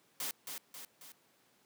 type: noise with echo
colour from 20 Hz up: white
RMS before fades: -38 dBFS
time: 0.2-0.31 s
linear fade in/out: 2 ms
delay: 270 ms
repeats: 3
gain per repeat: -5 dB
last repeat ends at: 1.12 s
effects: pink hiss -69 dBFS RMS until 1.65 s + high-pass 200 Hz 12 dB/octave